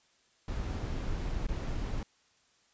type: noise with dropouts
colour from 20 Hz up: brown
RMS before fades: -34 dBFS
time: 0.48-2.03 s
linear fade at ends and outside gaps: 2 ms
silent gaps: 1.468-1.486 s
effects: white hiss -68 dBFS RMS until 2.73 s + resampled to 16000 Hz